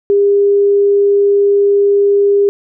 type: tone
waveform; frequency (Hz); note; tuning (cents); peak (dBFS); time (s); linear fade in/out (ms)
sine; 403; G4; +48; -7; 0.1-2.49; 0
effects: none